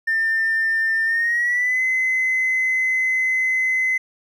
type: tone with pitch glide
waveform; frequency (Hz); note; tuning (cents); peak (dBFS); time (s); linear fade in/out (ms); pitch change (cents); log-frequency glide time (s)
triangle; 1798 to 2042; A6 to C7; +37 to -43; -14; 0.07-3.98; 10; +220; 1.04-1.82
effects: tanh soft clip ceiling -14 dBFS